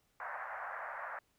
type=band-pass noise; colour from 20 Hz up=white; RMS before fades=-43 dBFS; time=0.2-1.19 s; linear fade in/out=2 ms; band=590 to 1800 Hz; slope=48 dB/octave; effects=pink hiss -75 dBFS RMS until 1.38 s